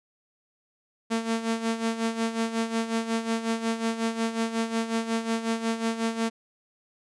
sawtooth tone with tremolo, 226.9 Hz, A#3, 47 cents flat, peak -19 dBFS, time 1.1-6.3 s, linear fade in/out 20 ms, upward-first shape sine, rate 5.5 Hz, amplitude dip 70%, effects resampled to 22050 Hz

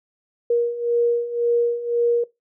sine beating tone pair, 472.4 / 474.3 Hz, A#4 / A#4, +23 / +30 cents, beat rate 1.9 Hz, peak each -23 / -19 dBFS, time 0.5-2.24 s, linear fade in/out 5 ms, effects noise-tail reverb RT60 0.2 s tail -20 dB re dry

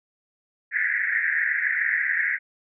pink band-pass noise, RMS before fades -24 dBFS, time 0.71-2.39 s, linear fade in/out 50 ms, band 1600 to 2100 Hz, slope 96 dB/octave, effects none

